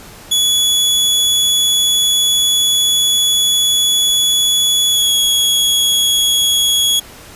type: tone with pitch glide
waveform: sawtooth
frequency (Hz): 3397 to 3344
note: G#7 to G#7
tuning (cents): +38 to +11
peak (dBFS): -8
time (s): 0.31-7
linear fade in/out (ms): 10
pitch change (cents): -27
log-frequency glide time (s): 4.89-5.13
effects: pink hiss -37 dBFS RMS until 7.35 s + resampled to 32000 Hz